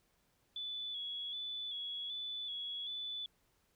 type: tone with vibrato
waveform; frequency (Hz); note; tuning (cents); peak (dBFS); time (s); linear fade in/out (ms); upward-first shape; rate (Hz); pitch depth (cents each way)
sine; 3417; G#7; +49; -39; 0.56-3.26; 2; square; 1.3; 33
effects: pink hiss -75 dBFS RMS until 3.75 s